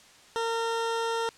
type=tone; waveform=20% pulse; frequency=458.1 Hz; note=A#4; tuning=30 cents flat; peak=-22 dBFS; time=0.36-1.29 s; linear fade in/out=0 ms; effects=white hiss -54 dBFS RMS until 1.37 s + low-pass 7000 Hz 12 dB/octave